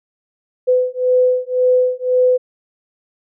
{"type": "beating tone pair", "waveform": "sine", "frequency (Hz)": [503, 504.9], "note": ["B4", "B4"], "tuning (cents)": [32, 38], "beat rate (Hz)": 1.9, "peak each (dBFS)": -15, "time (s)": [0.67, 2.38], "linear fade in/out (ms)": 20, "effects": []}